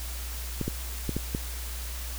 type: clicks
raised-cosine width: 3 ms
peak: -15 dBFS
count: 5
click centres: 0.613 / 0.68 / 1.093 / 1.166 / 1.349 s
effects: added 60 Hz sine -34 dBFS peak until 2.18 s + white hiss -40 dBFS RMS until 2.18 s